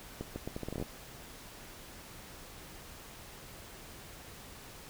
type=accelerating click train; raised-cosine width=2 ms; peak=-24 dBFS; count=12; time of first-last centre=0.21-0.825 s; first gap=150 ms; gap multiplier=0.77; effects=pink hiss -50 dBFS RMS until 4.89 s